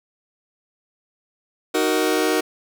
sawtooth chord, D# minor, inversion none, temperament just, 311.1 / 373.4 / 466.7 Hz, D#4 / F#4 / A#4, 0 / +16 / +2 cents, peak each -18 dBFS, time 1.74-2.41 s, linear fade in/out 10 ms, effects none

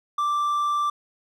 triangle tone, 1174.7 Hz, D6, in tune, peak -19 dBFS, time 0.18-0.9 s, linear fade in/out 5 ms, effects none

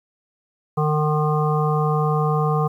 harmonic tone, 151.9 Hz, D#3, 41 cents flat, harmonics 1 / 3 / 5 / 7 / 8, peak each -19 / -24 / -26 / -27 / -28 dBFS, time 0.77-2.68 s, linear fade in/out 10 ms, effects 9-bit

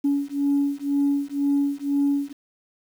sine beating tone pair, 281.6 / 283.6 Hz, C#4 / C#4, +27 / +40 cents, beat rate 2 Hz, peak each -22 dBFS, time 0.04-2.33 s, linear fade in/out 10 ms, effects tanh soft clip ceiling -14 dBFS + 8-bit

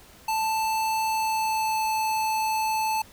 square tone with pitch glide, 881 to 874.4 Hz, A5 to A5, +2 to -11 cents, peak -24 dBFS, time 0.28-3.02 s, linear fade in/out 5 ms, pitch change -13 cents, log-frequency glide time 1.09-1.86 s, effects pink hiss -51 dBFS RMS until 3.12 s

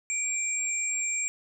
sine tone pair together, 2349 / 7499 Hz, D7 / A#8, 0 / +9 cents, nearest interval octave + minor sixth, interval 2009 cents, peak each -32 / -28 dBFS, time 0.1-1.28 s, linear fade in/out 0 ms, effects none

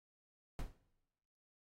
brown noise with exponential decay, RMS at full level -35 dBFS, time 0.59-0.78 s, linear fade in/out 1 ms, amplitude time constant 41 ms, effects noise-tail reverb RT60 1.0 s tail -20 dB re dry + AAC 48 kbps

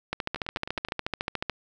two click trains, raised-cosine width 0.3 ms, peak -19 / -12 dBFS, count 6 / 20, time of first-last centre 0.36-0.886 / 0.13-1.497 s, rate 9.51 / 13.9 Hz, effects none

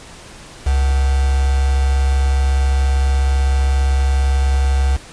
sine tone with quantisation, 67.8 Hz, C#2, 38 cents flat, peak -12 dBFS, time 0.66-4.97 s, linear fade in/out 10 ms, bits 4, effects pink hiss -38 dBFS RMS until 5.12 s + resampled to 22050 Hz

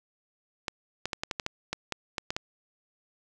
clicks, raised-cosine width 0.2 ms, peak -13 dBFS, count 12, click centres 0.682 / 1.056 / 1.132 / 1.235 / 1.312 / 1.398 / 1.464 / 1.73 / 1.923 / 2.182 / 2.305 / 2.365 s, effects none

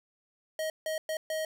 square tone bursts at uneven times, 630 Hz, D#5, 21 cents sharp, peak -31 dBFS, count 4, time 0.59-0.7 / 0.86-0.98 / 1.09-1.17 / 1.3-1.45 s, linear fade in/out 2 ms, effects none

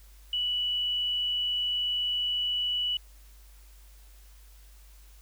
sine tone, 2953 Hz, F#7, 4 cents flat, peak -26 dBFS, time 0.33-2.97 s, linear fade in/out 2 ms, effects added 50 Hz sine -50 dBFS peak until 5.21 s + white hiss -60 dBFS RMS until 5.21 s

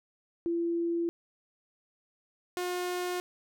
sine / sawtooth tone pair in turn, 339.1 / 358.6 Hz, E4 / F4, +49 / +46 cents, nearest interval minor second, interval 97 cents, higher second, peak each -27 dBFS, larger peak neither, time 0.46-1.09 / 2.57-3.2 s, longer neither, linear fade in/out 0 ms, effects none

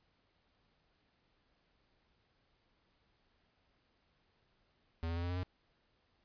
square tone with pitch steps, 82.41 / 84.09 / 85.81 / 87.56 / 89.35 / 91.18 Hz, E2 / E2 / F2 / F2 / F2 / F#2, 0 / +35 / -30 / +5 / +40 / -25 cents, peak -36 dBFS, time 5.03-5.432 s, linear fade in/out 0 ms, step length 67 ms, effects pink hiss -75 dBFS RMS until 6.24 s + resampled to 11025 Hz

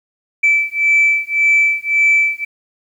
sine beating tone pair, 2318 / 2319.8 Hz, D7 / D7, -23 / -22 cents, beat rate 1.8 Hz, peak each -13 dBFS, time 0.43-2.45 s, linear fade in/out 10 ms, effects tanh soft clip ceiling -5 dBFS + 8-bit

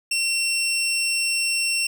20% pulse tone, 2720 Hz, F7, 46 cents flat, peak -16 dBFS, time 0.11-1.87 s, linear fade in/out 5 ms, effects none

